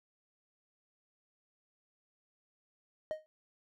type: tone with exponential decay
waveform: triangle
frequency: 622 Hz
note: D#5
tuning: 1 cent flat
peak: -28 dBFS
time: 3.11-3.26 s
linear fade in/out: 0 ms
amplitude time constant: 31 ms
effects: none